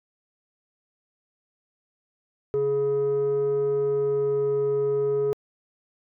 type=tone pair together; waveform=sine; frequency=140.16 / 420 Hz; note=C#3 / G#4; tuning=+19 / +19 cents; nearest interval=octave + perfect fifth; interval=1900 cents; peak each=-31 / -19 dBFS; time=2.54-5.33 s; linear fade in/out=0 ms; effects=tanh soft clip ceiling -19 dBFS